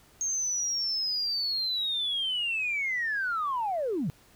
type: linear sweep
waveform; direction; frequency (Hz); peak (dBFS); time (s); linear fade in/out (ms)
sine; down; 6460 to 124.9; -26; 0.21-4.1; 0
effects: tanh soft clip ceiling -22 dBFS + pink hiss -59 dBFS RMS until 4.35 s